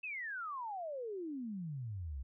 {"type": "exponential sweep", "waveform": "sine", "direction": "down", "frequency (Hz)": [2672, 61.9], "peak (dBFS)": -39, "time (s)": [0.03, 2.23], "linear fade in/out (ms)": 10, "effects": []}